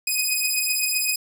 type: beating tone pair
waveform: 10% pulse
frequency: 2500 / 2507.8 Hz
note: D#7 / D#7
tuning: +8 / +13 cents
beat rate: 7.8 Hz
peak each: -15 dBFS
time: 0.07-1.16 s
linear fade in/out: 5 ms
effects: none